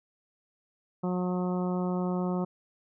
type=harmonic tone; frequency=180.9 Hz; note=F#3; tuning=39 cents flat; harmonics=1 / 2 / 3 / 4 / 5 / 6 / 7; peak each=-28 / -34 / -38 / -40 / -42 / -44 / -45 dBFS; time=1.03-2.45 s; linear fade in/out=10 ms; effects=none